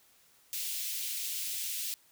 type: high-pass noise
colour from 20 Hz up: white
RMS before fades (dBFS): -36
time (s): 0.53-1.94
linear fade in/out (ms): 0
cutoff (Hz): 2500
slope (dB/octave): 24
effects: white hiss -64 dBFS RMS until 2.11 s

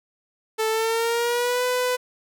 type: tone with pitch glide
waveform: sawtooth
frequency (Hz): 440 to 499.6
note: A4 to B4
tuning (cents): 0 to +20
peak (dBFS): -17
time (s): 0.58-1.97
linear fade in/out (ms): 20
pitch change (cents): +220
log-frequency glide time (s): 0.69-1.64
effects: none

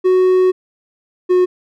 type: tone pair in turn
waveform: triangle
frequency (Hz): 370 / 363.6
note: F#4 / F#4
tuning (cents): 0 / -30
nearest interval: unison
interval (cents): 30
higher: first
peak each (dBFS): -7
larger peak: neither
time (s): 0.04-0.52 / 1.29-1.46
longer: first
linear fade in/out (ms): 20
effects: none

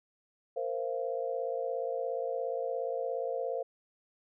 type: chord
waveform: sine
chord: Bb suspended second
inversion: none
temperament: equal with one note detuned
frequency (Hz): 466.2 / 523.3 / 686.5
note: Bb4 / C5 / F5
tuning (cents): 0 / 0 / -30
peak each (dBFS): -36 / -34 / -38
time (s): 0.56-3.63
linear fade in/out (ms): 10
effects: none

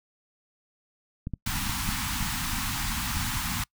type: clicks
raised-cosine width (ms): 5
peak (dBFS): -19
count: 7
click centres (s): 1.271 / 1.337 / 1.475 / 1.696 / 1.89 / 2.227 / 3.17
type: band-stop noise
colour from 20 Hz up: pink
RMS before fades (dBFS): -30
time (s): 1.46-3.64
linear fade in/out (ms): 5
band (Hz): 270 to 820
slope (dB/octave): 48
effects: noise-tail reverb RT60 0.1 s tail -25 dB re dry

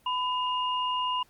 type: tone pair together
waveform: sine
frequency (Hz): 1002.1 / 2838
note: B5 / F7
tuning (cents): +25 / +27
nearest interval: octave + tritone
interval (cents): 1802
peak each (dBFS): -27 / -32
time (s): 0.06-1.23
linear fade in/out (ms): 5
effects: pink hiss -63 dBFS RMS until 1.29 s + Opus 32 kbps

